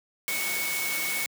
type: tone in noise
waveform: sine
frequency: 2217 Hz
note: C#7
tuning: in tune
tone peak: -30 dBFS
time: 0.28-1.26 s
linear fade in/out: 0 ms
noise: white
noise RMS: -31 dBFS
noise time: 0.28-1.26 s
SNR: -2 dB
effects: high-pass 150 Hz 12 dB/octave